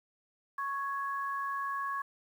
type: tone pair together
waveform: sine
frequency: 1106.9 / 1670 Hz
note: C#6 / G#6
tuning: -3 / +9 cents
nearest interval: perfect fifth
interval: 712 cents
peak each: -33 / -39 dBFS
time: 0.58-2.02 s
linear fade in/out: 5 ms
effects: 10-bit